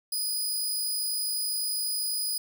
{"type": "tone", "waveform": "15% pulse", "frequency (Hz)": 4963, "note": "D#8", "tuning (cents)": -5, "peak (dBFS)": -21, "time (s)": [0.12, 2.38], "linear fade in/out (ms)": 5, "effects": []}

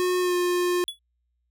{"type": "tone with pitch glide", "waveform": "square", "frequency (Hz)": [362.5, 355.7], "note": ["F#4", "F4"], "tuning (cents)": [-35, 32], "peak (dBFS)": -22, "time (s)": [0, 0.84], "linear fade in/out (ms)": 0, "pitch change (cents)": -33, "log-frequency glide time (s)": [0.21, 0.35]}
{"type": "tone with exponential decay", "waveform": "square", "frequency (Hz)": 3400, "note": "G#7", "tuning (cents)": 40, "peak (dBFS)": -25, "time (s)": [0.88, 0.99], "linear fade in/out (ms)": 1, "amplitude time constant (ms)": 22}
{"effects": ["added 60 Hz sine -70 dBFS peak until 1.5 s"]}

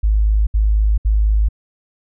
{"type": "tone bursts", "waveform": "sine", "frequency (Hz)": 52.6, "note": "G#1", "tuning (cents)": 23, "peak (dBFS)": -11, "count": 3, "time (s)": [0.03, 1.488], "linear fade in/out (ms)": 10, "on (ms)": 440, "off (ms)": 69, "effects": []}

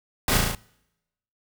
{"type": "noise with echo", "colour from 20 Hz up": "pink", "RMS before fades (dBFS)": -22, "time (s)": [0.28, 0.37], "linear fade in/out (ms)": 2, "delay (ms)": 36, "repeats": 5, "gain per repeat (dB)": -2, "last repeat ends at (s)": 0.55, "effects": ["noise-tail reverb RT60 0.9 s tail -25 dB re dry"]}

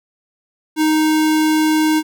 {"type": "tone", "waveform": "square", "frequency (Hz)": 311.1, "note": "D#4", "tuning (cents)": 0, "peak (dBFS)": -13, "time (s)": [0.76, 2.03], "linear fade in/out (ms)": 50, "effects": []}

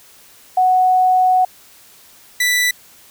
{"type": "tone pair in turn", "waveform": ["sine", "sawtooth"], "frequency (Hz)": [740, 1975.6], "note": ["F#5", "B6"], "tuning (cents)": [0, 0], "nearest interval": "octave + perfect fourth", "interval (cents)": 1700, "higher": "second", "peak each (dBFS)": -10, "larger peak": "neither", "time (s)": [[0.57, 1.45], [2.4, 2.71]], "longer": "first", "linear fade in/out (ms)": 5, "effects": ["white hiss -46 dBFS RMS until 3.1 s"]}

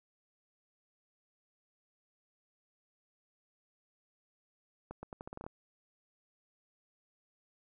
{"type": "accelerating click train", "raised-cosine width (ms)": 1, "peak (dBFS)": -29, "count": 10, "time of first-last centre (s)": [4.91, 5.465], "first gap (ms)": 120, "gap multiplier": 0.82, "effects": []}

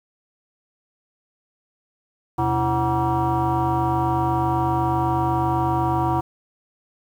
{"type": "tone with frequency modulation", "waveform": "sine", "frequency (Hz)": 539, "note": "C#5", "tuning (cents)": -49, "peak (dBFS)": -17, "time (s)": [2.38, 6.21], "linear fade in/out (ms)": 10, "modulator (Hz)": 206, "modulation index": 2.6, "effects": ["tanh soft clip ceiling -13 dBFS", "8-bit"]}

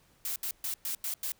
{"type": "noise bursts at uneven times", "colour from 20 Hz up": "blue", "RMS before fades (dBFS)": -34, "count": 6, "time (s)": [[0.25, 0.36], [0.43, 0.51], [0.64, 0.74], [0.85, 0.95], [1.04, 1.14], [1.23, 1.32]], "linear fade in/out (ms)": 2, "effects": ["pink hiss -65 dBFS RMS until 1.39 s"]}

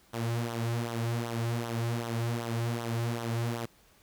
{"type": "tone with flanger", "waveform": "sawtooth", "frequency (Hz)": 116.8, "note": "A#2", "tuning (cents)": 4, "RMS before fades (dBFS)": -32, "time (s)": [0.13, 3.66], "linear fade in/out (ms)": 10, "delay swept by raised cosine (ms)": [0.41, 4.21], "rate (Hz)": 2.6, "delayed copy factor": -0.65, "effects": ["pink hiss -62 dBFS RMS until 4.02 s"]}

